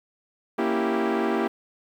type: chord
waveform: sawtooth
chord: A# diminished seventh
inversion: none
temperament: equal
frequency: 233.1 / 277.2 / 329.6 / 392 Hz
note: A#3 / C#4 / E4 / G4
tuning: 0 / 0 / 0 / 0 cents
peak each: -23 / -28 / -23 / -22 dBFS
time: 0.58-1.48 s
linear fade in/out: 10 ms
effects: low-pass 2000 Hz 12 dB/octave + 9-bit